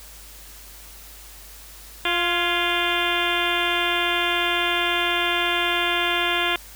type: harmonic tone with a mistuned harmonic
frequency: 349.2 Hz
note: F4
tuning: in tune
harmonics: 1 / 2 / 3 / 4 / 5 / 6 / 7 / 8 / 9 / 10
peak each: -29 / -29 / -29 / -29 / -29 / -29 / -29 / -29 / -29 / -29 dBFS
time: 2.05-6.56 s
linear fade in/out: 2 ms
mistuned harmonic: 5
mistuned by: -57 cents
effects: added 51 Hz sine -45 dBFS peak until 6.75 s + white hiss -44 dBFS RMS until 6.75 s